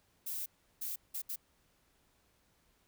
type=noise bursts at uneven times; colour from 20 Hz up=violet; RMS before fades=-39 dBFS; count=4; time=0.26-0.46 / 0.81-0.96 / 1.14-1.22 / 1.29-1.36 s; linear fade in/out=10 ms; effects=pink hiss -72 dBFS RMS until 2.87 s